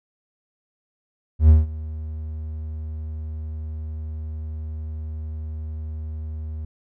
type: tone with ADSR envelope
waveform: triangle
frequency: 77.78 Hz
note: D#2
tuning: in tune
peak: -5 dBFS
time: 1.39-6.65 s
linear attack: 100 ms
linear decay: 170 ms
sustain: -21 dB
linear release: 4 ms
effects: none